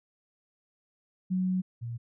sine tone pair in turn, 185 / 117.63 Hz, F#3 / A#2, 0 / +16 cents, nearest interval minor sixth, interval 784 cents, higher first, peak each -25 / -33 dBFS, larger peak first, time 1.3-1.62 / 1.81-1.98 s, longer first, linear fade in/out 20 ms, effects none

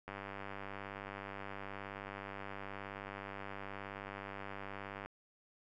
click train, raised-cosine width 0.5 ms, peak -29 dBFS, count 494, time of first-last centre 0.08-5.06 s, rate 99 Hz, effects none

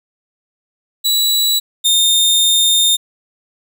sawtooth tone pair in turn, 3928 / 3642 Hz, B7 / A#7, -10 / -41 cents, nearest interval minor second, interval 131 cents, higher first, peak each -9 / -7 dBFS, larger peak second, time 1.04-1.6 / 1.84-2.97 s, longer second, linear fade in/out 20 ms, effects none

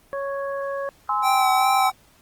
harmonic tone, 554.4 Hz, C#5, in tune, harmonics 1 / 2 / 3, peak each -26 / -32 / -36 dBFS, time 0.13-0.89 s, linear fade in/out 0 ms
sine chord, Ab augmented, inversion none, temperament just, 830.6 / 1038.3 / 1297.8 Hz, Ab5 / C6 / E6, 0 / -14 / -27 cents, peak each -25 / -24 / -24 dBFS, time 1.09-1.9 s, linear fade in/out 2 ms
square tone with vibrato, 772 Hz, G5, 27 cents flat, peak -19 dBFS, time 1.22-1.92 s, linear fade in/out 50 ms, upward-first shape sine, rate 2.5 Hz, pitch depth 24 cents each way
effects pink hiss -56 dBFS RMS until 2.21 s + Opus 32 kbps

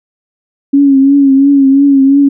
sine tone with vibrato, 275.7 Hz, C#4, 9 cents flat, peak -3 dBFS, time 0.73-2.29 s, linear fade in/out 10 ms, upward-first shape triangle, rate 2.9 Hz, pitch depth 56 cents each way, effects none

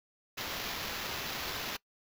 violet noise with sample-and-hold, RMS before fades -38 dBFS, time 0.37-1.77 s, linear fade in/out 10 ms, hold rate 8820 Hz, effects noise-tail reverb RT60 0.1 s tail -22 dB re dry

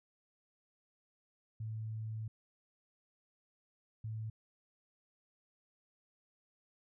sine tone bursts at uneven times, 110 Hz, A2, in tune, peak -38 dBFS, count 2, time 1.6-2.28 / 4.04-4.3 s, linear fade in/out 5 ms, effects none

